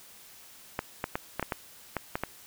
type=clicks; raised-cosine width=0.5 ms; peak=-14 dBFS; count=9; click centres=0.791 / 1.041 / 1.155 / 1.396 / 1.427 / 1.522 / 1.967 / 2.155 / 2.236 s; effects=white hiss -52 dBFS RMS until 2.46 s